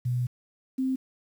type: tone pair in turn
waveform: sine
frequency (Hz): 123.47 / 261.6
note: B2 / C4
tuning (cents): 0 / 0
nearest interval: octave + minor second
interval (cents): 1300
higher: second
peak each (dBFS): -24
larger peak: neither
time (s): 0.05-0.27 / 0.78-0.96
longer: first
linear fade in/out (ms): 10
effects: 9-bit